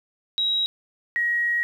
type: tone pair in turn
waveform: sine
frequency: 3839 / 1896.4 Hz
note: B7 / A#6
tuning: -50 / +29 cents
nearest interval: octave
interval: 1221 cents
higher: first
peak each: -20 / -20 dBFS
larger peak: neither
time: 0.38-0.66 / 1.16-1.63 s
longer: second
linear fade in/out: 0 ms
effects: 9-bit